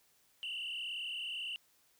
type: tone with frequency modulation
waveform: sine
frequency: 2879 Hz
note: F#7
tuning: 48 cents flat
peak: -36 dBFS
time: 0.43-1.56 s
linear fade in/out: 0 ms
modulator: 38.9 Hz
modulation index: 4
effects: tanh soft clip ceiling -35 dBFS + white hiss -70 dBFS RMS until 1.99 s